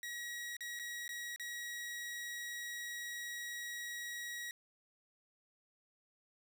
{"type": "tone with dropouts", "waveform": "sawtooth", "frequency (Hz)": 1909, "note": "A#6", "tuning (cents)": 41, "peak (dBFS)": -38, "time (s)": [0.03, 4.51], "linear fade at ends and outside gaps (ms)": 1, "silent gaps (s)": [[0.567, 0.607], [0.791, 0.796], [1.079, 1.091], [1.361, 1.397]], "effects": []}